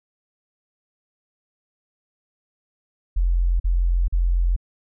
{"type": "tone bursts", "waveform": "sine", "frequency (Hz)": 43.65, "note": "F1", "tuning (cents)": 0, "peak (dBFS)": -16, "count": 3, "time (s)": [3.16, 4.564], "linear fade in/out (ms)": 10, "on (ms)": 440, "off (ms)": 42, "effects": []}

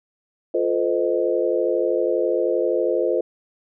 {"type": "chord", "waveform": "sine", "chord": "F dominant seventh", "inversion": "none", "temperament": "equal with one note detuned", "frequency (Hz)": [349.2, 440, 512.5, 622.3], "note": ["F4", "A4", "C5", "Eb5"], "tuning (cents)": [0, 0, -36, 0], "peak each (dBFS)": [-23, -24, -22, -26], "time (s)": [0.54, 3.21], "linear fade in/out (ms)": 5, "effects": []}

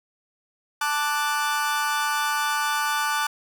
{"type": "chord", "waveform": "40% pulse", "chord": "D major", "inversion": "second", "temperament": "equal", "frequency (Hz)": [880, 1174.7, 1480], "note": ["A5", "D6", "F#6"], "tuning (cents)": [0, 0, 0], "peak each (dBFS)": -26, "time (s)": [0.81, 3.27], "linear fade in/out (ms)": 5, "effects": []}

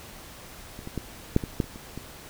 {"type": "clicks", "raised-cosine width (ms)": 3, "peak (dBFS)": [-27, -23, -16, -6, -18, -10, -30, -27, -22], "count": 9, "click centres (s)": [0.791, 0.874, 0.977, 1.364, 1.438, 1.602, 1.642, 1.759, 1.976], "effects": ["pink hiss -45 dBFS RMS until 2.29 s"]}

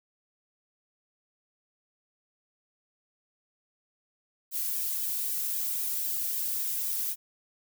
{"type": "noise with flanger", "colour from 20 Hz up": "violet", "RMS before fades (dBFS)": -31, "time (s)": [4.51, 7.16], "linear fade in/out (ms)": 50, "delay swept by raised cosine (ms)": [1.4, 2.3], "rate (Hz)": 3.8, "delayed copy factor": -0.85, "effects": []}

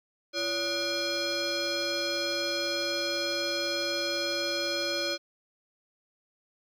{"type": "tone with frequency modulation", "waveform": "sine", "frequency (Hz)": 2378, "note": "D7", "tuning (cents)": 21, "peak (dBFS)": -25, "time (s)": [0.33, 5.18], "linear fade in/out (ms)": 50, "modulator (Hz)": 906, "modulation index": 3.1, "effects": ["tanh soft clip ceiling -26 dBFS", "11-bit"]}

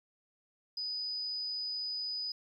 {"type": "tone", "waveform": "triangle", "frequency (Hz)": 4978, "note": "D#8", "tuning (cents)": 0, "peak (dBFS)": -31, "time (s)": [0.77, 2.32], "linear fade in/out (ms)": 5, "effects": ["tanh soft clip ceiling -33 dBFS"]}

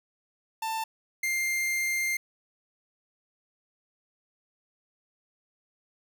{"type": "tone pair in turn", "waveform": "45% pulse", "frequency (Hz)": [890, 2105], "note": ["A5", "C7"], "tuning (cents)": [20, 10], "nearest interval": "octave + minor third", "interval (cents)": 1490, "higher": "second", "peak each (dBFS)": [-29, -26], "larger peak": "second", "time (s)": [[0.62, 0.84], [1.23, 2.17]], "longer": "second", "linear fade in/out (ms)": 5, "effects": []}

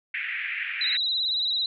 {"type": "band-pass noise", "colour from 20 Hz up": "white", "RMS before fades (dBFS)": -31, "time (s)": [0.14, 0.97], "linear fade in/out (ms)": 5, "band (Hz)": [1700, 2500], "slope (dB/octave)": 48}
{"type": "tone with vibrato", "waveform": "sine", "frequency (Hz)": 3920, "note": "B7", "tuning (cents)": -14, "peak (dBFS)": -23, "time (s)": [0.81, 1.66], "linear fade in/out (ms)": 2, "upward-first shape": "sine", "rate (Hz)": 18, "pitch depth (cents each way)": 61}
{"effects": []}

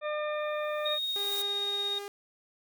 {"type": "harmonic tone", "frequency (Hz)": 602, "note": "D5", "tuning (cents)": 43, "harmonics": [1, 2, 3, 4, 6], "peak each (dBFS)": [-31, -37, -41, -43, -47], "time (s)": [0.01, 0.99], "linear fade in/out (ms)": 50}
{"type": "noise with exponential growth", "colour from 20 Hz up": "blue", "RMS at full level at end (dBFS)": -37, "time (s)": [0.31, 1.42], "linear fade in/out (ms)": 2, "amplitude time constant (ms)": 240}
{"type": "tone with tremolo", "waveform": "sine", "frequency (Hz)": 3729, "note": "A#7", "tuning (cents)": 0, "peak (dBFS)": -28, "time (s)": [0.85, 1.99], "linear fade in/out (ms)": 10, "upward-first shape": "triangle", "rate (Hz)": 17, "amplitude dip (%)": 30}
{"type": "tone", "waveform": "sawtooth", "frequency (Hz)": 404.4, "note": "G#4", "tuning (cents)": -46, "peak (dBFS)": -34, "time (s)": [1.16, 2.08], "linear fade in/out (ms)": 0}
{"effects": []}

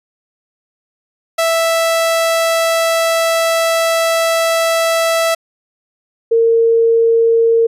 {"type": "tone pair in turn", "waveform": ["sawtooth", "sine"], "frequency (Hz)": [659.3, 458.1], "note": ["E5", "A#4"], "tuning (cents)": [0, -30], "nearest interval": "tritone", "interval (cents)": 630, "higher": "first", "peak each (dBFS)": -8, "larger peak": "neither", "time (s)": [[1.38, 5.35], [6.31, 7.67]], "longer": "first", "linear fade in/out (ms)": 10, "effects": ["resampled to 32000 Hz"]}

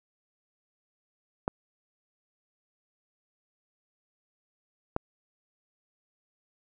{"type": "clicks", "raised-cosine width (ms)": 1, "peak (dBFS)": -13, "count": 2, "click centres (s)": [1.479, 4.964], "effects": []}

